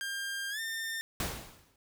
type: tone with pitch glide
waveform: sawtooth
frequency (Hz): 1600 to 1806.3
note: G6 to A6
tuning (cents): +35 to +45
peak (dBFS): -31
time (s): 0.01-1.01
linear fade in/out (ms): 0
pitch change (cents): +210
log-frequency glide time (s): 0.5-0.6
type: noise with exponential decay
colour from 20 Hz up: pink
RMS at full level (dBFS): -31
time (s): 1.2-1.76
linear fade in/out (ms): 2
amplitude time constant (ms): 120
effects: none